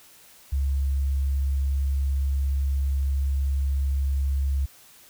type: tone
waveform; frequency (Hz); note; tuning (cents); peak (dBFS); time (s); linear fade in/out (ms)
sine; 68.6; C#2; -17; -21; 0.52-4.66; 10
effects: white hiss -52 dBFS RMS until 5.09 s